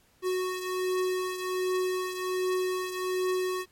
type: beating tone pair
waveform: square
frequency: 368.7 / 370 Hz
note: F#4 / F#4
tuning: -6 / 0 cents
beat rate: 1.3 Hz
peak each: -29 / -35 dBFS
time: 0.22-3.66 s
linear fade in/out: 50 ms
effects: pink hiss -64 dBFS RMS until 3.71 s + MP3 64 kbps